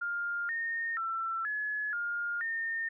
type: tone with pitch steps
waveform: sine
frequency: 1405 / 1838 / 1341 / 1701 / 1414 / 1823 Hz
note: F6 / A#6 / E6 / G#6 / F6 / A#6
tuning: +10 / -25 / +29 / +41 / +21 / -39 cents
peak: -31 dBFS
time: 0.01-2.89 s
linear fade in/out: 10 ms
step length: 480 ms
effects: none